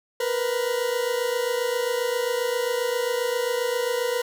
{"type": "tone pair together", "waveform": "40% pulse", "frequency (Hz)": [472, 499.5], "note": ["A#4", "B4"], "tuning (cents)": [22, 20], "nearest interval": "minor second", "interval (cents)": 98, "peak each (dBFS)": -25, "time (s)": [0.2, 4.22], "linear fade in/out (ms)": 5, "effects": []}